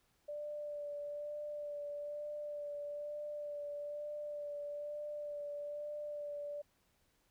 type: tone with vibrato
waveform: sine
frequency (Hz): 587.3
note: D5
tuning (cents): 0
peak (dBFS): -40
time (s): 0.28-6.62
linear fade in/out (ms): 10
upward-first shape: sine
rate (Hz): 1.1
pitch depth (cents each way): 18
effects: pink hiss -75 dBFS RMS until 7.3 s